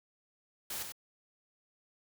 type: noise with echo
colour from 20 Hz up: white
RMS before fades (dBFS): -39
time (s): 0.7-0.83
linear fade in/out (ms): 5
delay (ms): 92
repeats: 1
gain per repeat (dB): -5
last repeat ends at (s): 0.922
effects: none